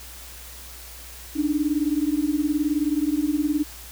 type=beating tone pair; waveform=sine; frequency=288.7 / 307.7 Hz; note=D4 / D#4; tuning=-30 / -19 cents; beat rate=19 Hz; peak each=-23 dBFS; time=1.35-3.64 s; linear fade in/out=20 ms; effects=added 60 Hz sine -43 dBFS peak until 3.91 s + white hiss -42 dBFS RMS until 3.91 s